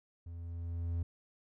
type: tone with level ramp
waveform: triangle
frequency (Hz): 84.9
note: F2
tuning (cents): -48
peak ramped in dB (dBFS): -41 to -29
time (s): 0.26-1.03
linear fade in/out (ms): 5
effects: none